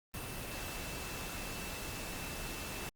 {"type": "tone in noise", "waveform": "sine", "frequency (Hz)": 2656, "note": "E7", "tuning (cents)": 12, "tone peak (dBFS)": -50, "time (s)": [0.14, 2.89], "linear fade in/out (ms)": 0, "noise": "pink", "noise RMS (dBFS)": -42, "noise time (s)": [0.14, 2.89], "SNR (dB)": -11, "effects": ["Opus 32 kbps"]}